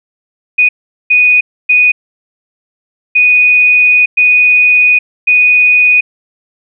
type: tone bursts at uneven times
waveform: sine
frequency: 2479 Hz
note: D#7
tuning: 7 cents flat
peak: -4 dBFS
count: 6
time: 0.58-0.69 / 1.1-1.41 / 1.69-1.92 / 3.15-4.06 / 4.17-4.99 / 5.27-6.01 s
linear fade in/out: 10 ms
effects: none